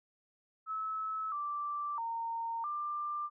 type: tone with pitch steps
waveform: sine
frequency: 1298 / 1172 / 919 / 1188 Hz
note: E6 / D6 / A#5 / D6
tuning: -27 / -4 / -25 / +20 cents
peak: -34 dBFS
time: 0.66-3.3 s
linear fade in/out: 50 ms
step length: 660 ms
effects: none